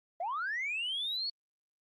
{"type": "linear sweep", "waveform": "sine", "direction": "up", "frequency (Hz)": [644, 4463], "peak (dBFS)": -31, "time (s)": [0.2, 1.3], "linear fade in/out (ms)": 5, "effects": ["tanh soft clip ceiling -29 dBFS", "Opus 32 kbps"]}